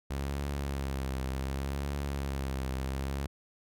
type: tone with vibrato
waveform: sawtooth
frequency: 68.2 Hz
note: C#2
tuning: 28 cents flat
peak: -28 dBFS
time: 0.1-3.27 s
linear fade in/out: 10 ms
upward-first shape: triangle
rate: 0.67 Hz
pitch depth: 72 cents each way
effects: none